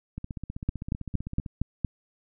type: two click trains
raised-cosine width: 5 ms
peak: -13 / -22 dBFS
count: 6 / 21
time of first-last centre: 0.69-1.847 / 0.18-1.462 s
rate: 4.32 / 15.6 Hz
effects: none